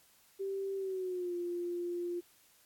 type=tone with pitch glide; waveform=sine; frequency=390.2 to 349.6 Hz; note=G4 to F4; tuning=-8 to +2 cents; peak=-34 dBFS; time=0.39-2.21 s; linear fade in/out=20 ms; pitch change=-190 cents; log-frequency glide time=0.76-1.35 s; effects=white hiss -65 dBFS RMS until 2.65 s + AAC 64 kbps